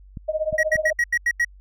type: clicks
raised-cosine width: 5 ms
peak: -21 dBFS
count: 3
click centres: 0.172 / 0.528 / 0.757 s
type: tone with tremolo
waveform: sine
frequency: 622.3 Hz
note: D#5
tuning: in tune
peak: -17 dBFS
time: 0.28-0.93 s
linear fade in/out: 10 ms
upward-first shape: triangle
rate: 16 Hz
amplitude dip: 100%
type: tone bursts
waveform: triangle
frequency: 1906 Hz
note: A#6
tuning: 38 cents sharp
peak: -15 dBFS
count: 7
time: 0.58-1.448 s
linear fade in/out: 5 ms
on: 52 ms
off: 84 ms
effects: added 48 Hz sine -44 dBFS peak until 1.6 s